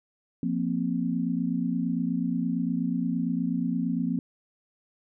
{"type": "chord", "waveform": "sine", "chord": "F suspended fourth", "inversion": "none", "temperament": "equal", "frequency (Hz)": [174.61, 233.1, 261.6], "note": ["F3", "Bb3", "C4"], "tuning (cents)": [0, 0, 0], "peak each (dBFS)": -29, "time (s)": [0.43, 4.19], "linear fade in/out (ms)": 2, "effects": []}